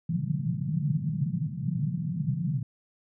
pink band-pass noise, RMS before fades -29 dBFS, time 0.09-2.63 s, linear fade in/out 5 ms, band 130 to 180 Hz, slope 48 dB/octave, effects none

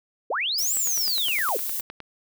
sine linear two-way sweep, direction up then down, 349.2 to 7840 to 349.2 Hz, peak -23 dBFS, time 0.3-1.57 s, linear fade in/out 5 ms, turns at 0.75 s
violet noise, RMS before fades -29 dBFS, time 0.58-1.81 s, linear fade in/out 5 ms
click train, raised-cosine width 0.3 ms, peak -21 dBFS, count 13, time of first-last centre 0.77-2.003 s, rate 9.73 Hz
effects none

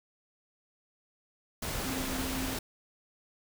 sine tone in noise, 261.6 Hz, C4, in tune, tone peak -36 dBFS, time 1.85-2.56 s, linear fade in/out 5 ms, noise pink, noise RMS -35 dBFS, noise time 1.62-2.59 s, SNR -4 dB, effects none

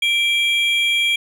triangle tone pair together, 2349 / 3270 Hz, D7 / G#7, 0 / -28 cents, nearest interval tritone, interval 572 cents, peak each -16 / -17 dBFS, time 0.02-1.16 s, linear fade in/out 5 ms, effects none

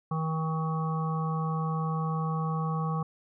harmonic tone, 159.5 Hz, D#3, 43 cents sharp, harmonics 1 / 3 / 5 / 7 / 8, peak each -28 / -40 / -38 / -35 / -45 dBFS, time 0.11-3.03 s, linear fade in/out 5 ms, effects none

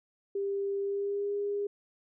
sine tone with pitch glide, 397.3 to 406.6 Hz, G4 to G#4, +23 to -37 cents, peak -29 dBFS, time 0.35-1.67 s, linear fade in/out 5 ms, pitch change +40 cents, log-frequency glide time 0.8-1.34 s, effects none

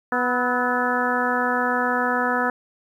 harmonic tone with a mistuned harmonic, 246.9 Hz, B3, in tune, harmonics 1 / 2 / 3 / 4 / 5 / 6 / 7, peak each -27 / -27 / -27 / -27 / -27 / -27 / -27 dBFS, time 0.12-2.5 s, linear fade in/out 2 ms, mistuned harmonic 5, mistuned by +64 cents, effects 9-bit

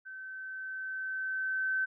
sine tone with level ramp, 1536 Hz, G6, 36 cents flat, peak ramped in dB -42 to -27 dBFS, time 0.05-1.86 s, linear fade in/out 20 ms, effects none

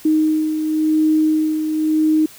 sine beating tone pair, 311.1 / 312.04 Hz, D#4 / D#4, 0 / +5 cents, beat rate 0.94 Hz, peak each -14 / -23 dBFS, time 0.05-2.26 s, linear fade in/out 5 ms, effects white hiss -42 dBFS RMS until 2.38 s

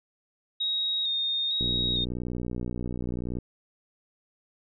sine tone with vibrato, 3733 Hz, A#7, 2 cents sharp, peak -25 dBFS, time 0.6-2.05 s, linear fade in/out 10 ms, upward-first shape square, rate 1.1 Hz, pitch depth 25 cents each way
click train, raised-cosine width 3 ms, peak -20 dBFS, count 109, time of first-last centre 1.61-3.386 s, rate 60.8 Hz
effects none

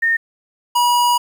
sine / square tone pair in turn, 1831 / 967.4 Hz, A#6 / B5, -32 / -36 cents, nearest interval major seventh, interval 1104 cents, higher first, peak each -13 / -13 dBFS, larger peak neither, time 0.02-0.17 / 0.75-1.18 s, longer second, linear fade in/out 10 ms, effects 8-bit

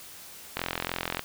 click train, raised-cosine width 0.3 ms, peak -12 dBFS, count 28, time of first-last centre 0.57-1.194 s, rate 43.3 Hz, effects white hiss -46 dBFS RMS until 1.24 s

